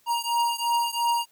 square beating tone pair, 940 / 942.9 Hz, A#5 / A#5, +14 / +20 cents, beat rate 2.9 Hz, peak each -26 / -27 dBFS, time 0.06-1.26 s, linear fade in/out 50 ms, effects white hiss -63 dBFS RMS until 1.31 s

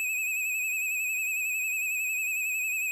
square tone with vibrato, 2552 Hz, D#7, 43 cents sharp, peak -28 dBFS, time 0-2.91 s, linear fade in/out 0 ms, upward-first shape sine, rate 11 Hz, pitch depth 53 cents each way, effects 10-bit

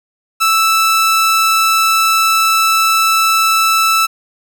sawtooth tone, 1318.5 Hz, E6, in tune, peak -6 dBFS, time 0.4-4.07 s, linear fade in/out 20 ms, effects none

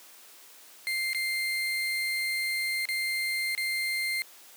35% pulse tone with dropouts, 2100 Hz, C7, 6 cents sharp, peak -26 dBFS, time 0.87-4.22 s, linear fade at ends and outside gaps 0 ms, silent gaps 1.132-1.147 / 2.854-2.888 / 3.55-3.577 s, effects white hiss -52 dBFS RMS until 4.56 s + high-pass 300 Hz 12 dB/octave

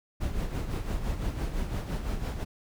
brown noise with tremolo, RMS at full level -29 dBFS, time 0.2-2.45 s, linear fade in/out 20 ms, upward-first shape sine, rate 5.9 Hz, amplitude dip 55%, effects none

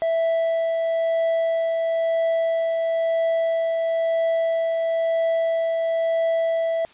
triangle tone with tremolo, 659.3 Hz, E5, in tune, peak -16 dBFS, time 0.02-6.85 s, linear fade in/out 0 ms, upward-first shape triangle, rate 1 Hz, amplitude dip 25%, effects white hiss -50 dBFS RMS until 6.93 s + resampled to 8000 Hz

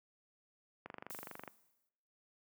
click train, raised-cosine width 0.5 ms, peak -30 dBFS, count 16, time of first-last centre 0.86-1.477 s, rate 24.3 Hz
violet noise with exponential decay, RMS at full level -46 dBFS, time 1.1-1.89 s, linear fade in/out 0 ms, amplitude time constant 170 ms
effects noise-tail reverb RT60 1.0 s tail -22 dB re dry + high-pass 150 Hz 12 dB/octave

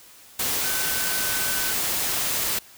sine tone in noise, 1519 Hz, F#6, 45 cents sharp, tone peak -32 dBFS, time 0.64-1.73 s, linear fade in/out 5 ms, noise white, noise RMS -25 dBFS, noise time 0.39-2.59 s, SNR -10 dB, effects white hiss -49 dBFS RMS until 2.77 s

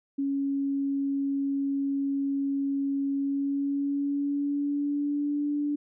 sine tone with pitch glide, 277.2 to 291.8 Hz, C#4 to D4, 0 to -11 cents, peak -25 dBFS, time 0.18-5.76 s, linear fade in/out 10 ms, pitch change +89 cents, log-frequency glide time 3.14-5.51 s, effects none

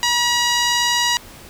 10% pulse tone with low-pass filter, 961 Hz, B5, 48 cents flat, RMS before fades -18 dBFS, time 0.03-1.17 s, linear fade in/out 0 ms, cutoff 8900 Hz, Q 1.1, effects pink hiss -41 dBFS RMS until 1.49 s

